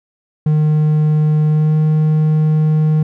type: tone with pitch glide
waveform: triangle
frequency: 152.9 to 154.77 Hz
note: D#3 to D#3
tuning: -30 to -9 cents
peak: -8 dBFS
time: 0.46-3.03 s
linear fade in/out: 5 ms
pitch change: +21 cents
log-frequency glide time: 1.48-1.76 s
effects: none